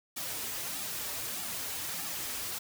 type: noise with flanger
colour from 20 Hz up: white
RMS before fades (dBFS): -37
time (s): 0.16-2.59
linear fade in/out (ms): 10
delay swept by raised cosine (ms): 1.9 to 5.9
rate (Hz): 1.6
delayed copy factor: -0.75
effects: none